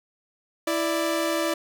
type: tone pair together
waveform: sawtooth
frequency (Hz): 330.2 / 588.3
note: E4 / D5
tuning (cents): +3 / +3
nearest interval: minor seventh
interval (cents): 1000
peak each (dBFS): -22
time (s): 0.67-1.54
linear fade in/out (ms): 5
effects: none